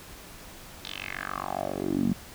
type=tone with band-pass filter sweep; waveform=10% pulse; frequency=47.44 Hz; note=F#1; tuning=44 cents sharp; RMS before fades=-31 dBFS; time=0.85-2.13 s; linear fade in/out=0 ms; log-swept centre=3800 to 200 Hz; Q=4.3; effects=pink hiss -46 dBFS RMS until 2.34 s

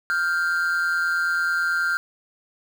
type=tone pair together; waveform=triangle; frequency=1398.8 / 1568 Hz; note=F6 / G6; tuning=+2 / 0 cents; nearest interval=major second; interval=198 cents; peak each=-20 / -23 dBFS; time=0.1-1.97 s; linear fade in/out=0 ms; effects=7-bit

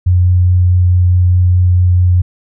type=tone with vibrato; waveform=sine; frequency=89.9 Hz; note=F#2; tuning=49 cents flat; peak=-6 dBFS; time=0.06-2.22 s; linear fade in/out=10 ms; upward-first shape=sine; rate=4.7 Hz; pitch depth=8 cents each way; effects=none

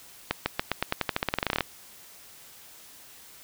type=accelerating click train; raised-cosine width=0.3 ms; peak=-8 dBFS; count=20; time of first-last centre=0.31-1.607 s; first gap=150 ms; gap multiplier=0.9; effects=white hiss -50 dBFS RMS until 3.43 s

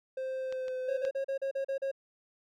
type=tone with pitch glide; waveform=triangle; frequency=523.3 to 512.5 Hz; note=C5 to C5; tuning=0 to -36 cents; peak=-31 dBFS; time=0.17-1.09 s; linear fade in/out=5 ms; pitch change=-36 cents; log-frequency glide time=0.4-0.75 s
type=clicks; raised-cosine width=0.2 ms; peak=-28 / -31 / -26 dBFS; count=3; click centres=0.525 / 0.682 / 1.051 s
type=tone bursts; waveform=triangle; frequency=543 Hz; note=C#5; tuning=36 cents flat; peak=-28 dBFS; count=8; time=0.88-1.915 s; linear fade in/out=10 ms; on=97 ms; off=37 ms
effects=none

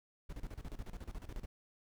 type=noise with tremolo; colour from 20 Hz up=brown; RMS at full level=-43 dBFS; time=0.29-1.46 s; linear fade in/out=10 ms; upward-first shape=square; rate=14 Hz; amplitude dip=80%; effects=none

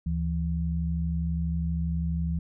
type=tone pair together; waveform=sine; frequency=74.1 / 166.47 Hz; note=D2 / E3; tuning=+16 / +17 cents; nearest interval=octave + major second; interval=1401 cents; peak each=-28 dBFS; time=0.06-2.39 s; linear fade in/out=5 ms; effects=none

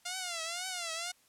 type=tone with vibrato; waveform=5% pulse; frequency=698.5 Hz; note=F5; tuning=in tune; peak=-24 dBFS; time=0.05-1.12 s; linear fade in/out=10 ms; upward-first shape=triangle; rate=2 Hz; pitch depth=150 cents each way; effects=white hiss -67 dBFS RMS until 1.28 s + low-pass 12000 Hz 12 dB/octave

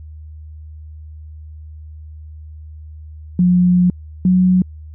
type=tone pair in turn; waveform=sine; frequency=179.1 / 183.6 Hz; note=F3 / F#3; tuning=+44 / -13 cents; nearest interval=unison; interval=43 cents; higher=second; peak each=-9 dBFS; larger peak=neither; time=3.39-3.9 / 4.25-4.62 s; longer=first; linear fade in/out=2 ms; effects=added 77 Hz sine -32 dBFS peak until 4.94 s

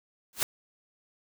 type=noise with exponential growth; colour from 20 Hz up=white; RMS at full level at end=-22 dBFS; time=0.33-0.43 s; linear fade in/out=0 ms; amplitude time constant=20 ms; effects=none

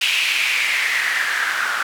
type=noise with band-pass filter sweep; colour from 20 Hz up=white; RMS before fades=-20 dBFS; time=0.01-1.83 s; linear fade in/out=5 ms; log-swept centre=2800 to 1400 Hz; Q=4.7; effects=none

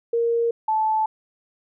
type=tone pair in turn; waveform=sine; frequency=466.2 / 872 Hz; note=A#4 / A5; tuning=0 / -16 cents; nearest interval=major seventh; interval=1084 cents; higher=second; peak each=-18 dBFS; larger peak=neither; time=0.13-0.51 / 0.68-1.06 s; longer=neither; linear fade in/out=5 ms; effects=none

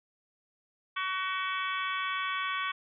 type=harmonic tone with a mistuned harmonic; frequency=376.3 Hz; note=F#4; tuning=29 cents sharp; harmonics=3 / 4 / 5 / 6 / 7 / 8 / 9; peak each=-33 / -37 / -40 / -38 / -42 / -44 / -41 dBFS; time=0.96-2.72 s; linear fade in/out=10 ms; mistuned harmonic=8; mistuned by=+43 cents; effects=none

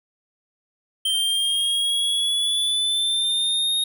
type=exponential sweep; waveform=square; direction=up; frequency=3136 to 3729 Hz; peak=-20 dBFS; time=1.05-3.84 s; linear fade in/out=5 ms; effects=none

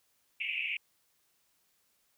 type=band-pass noise; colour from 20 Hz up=white; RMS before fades=-35 dBFS; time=0.4-0.77 s; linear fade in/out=5 ms; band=2200 to 2800 Hz; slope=96 dB/octave; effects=white hiss -73 dBFS RMS until 2.17 s

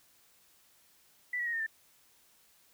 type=tone with pitch steps; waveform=sine; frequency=1975.5 / 1924.8 / 1875.4 / 1827.3 / 1780.4 Hz; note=B6 / B6 / A#6 / A#6 / A6; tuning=0 / -45 / +10 / -35 / +20 cents; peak=-31 dBFS; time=1.33-1.665 s; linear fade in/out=5 ms; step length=67 ms; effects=white hiss -65 dBFS RMS until 2.73 s

